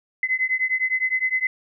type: beating tone pair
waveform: sine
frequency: 2033 / 2042.8 Hz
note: B6 / C7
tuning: +50 / -42 cents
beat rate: 9.8 Hz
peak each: -23 dBFS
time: 0.23-1.47 s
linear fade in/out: 2 ms
effects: none